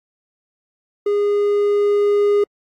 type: tone with level ramp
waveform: triangle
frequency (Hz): 410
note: G#4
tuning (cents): -22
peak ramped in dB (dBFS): -13 to -10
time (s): 1.06-2.44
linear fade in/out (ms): 5
effects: AAC 64 kbps